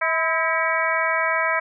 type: harmonic tone with a mistuned harmonic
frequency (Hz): 322.9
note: E4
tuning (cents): -36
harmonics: 2 / 3 / 4 / 5 / 6 / 7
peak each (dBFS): -26 / -26 / -26 / -26 / -26 / -26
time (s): 0.01-1.6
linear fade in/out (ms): 10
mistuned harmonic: 3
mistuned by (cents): +65
effects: none